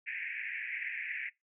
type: band-pass noise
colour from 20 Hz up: white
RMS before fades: -39 dBFS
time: 0.06-1.3 s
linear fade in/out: 20 ms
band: 1700 to 2500 Hz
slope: 96 dB/octave
effects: noise-tail reverb RT60 0.2 s tail -23 dB re dry